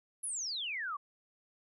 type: exponential sweep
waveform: sine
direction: down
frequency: 11175 to 1100 Hz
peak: -35 dBFS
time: 0.23-0.97 s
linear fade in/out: 10 ms
effects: none